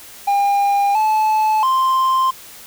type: tone with pitch steps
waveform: triangle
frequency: 804 / 866 / 1047 Hz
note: G5 / A5 / C6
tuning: +44 / -28 / +1 cents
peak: -11 dBFS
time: 0.27-2.31 s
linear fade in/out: 10 ms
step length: 680 ms
effects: white hiss -39 dBFS RMS until 2.66 s